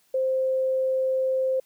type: tone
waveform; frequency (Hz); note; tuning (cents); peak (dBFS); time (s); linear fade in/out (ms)
sine; 523.3; C5; 0; -21; 0.14-1.6; 5
effects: white hiss -64 dBFS RMS until 1.65 s